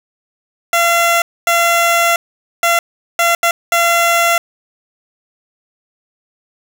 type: tone bursts at uneven times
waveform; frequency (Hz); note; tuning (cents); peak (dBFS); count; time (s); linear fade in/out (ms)
15% pulse; 683; F5; -39; -4; 6; 0.73-1.22 / 1.47-2.16 / 2.63-2.79 / 3.19-3.35 / 3.43-3.51 / 3.72-4.38; 2
effects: none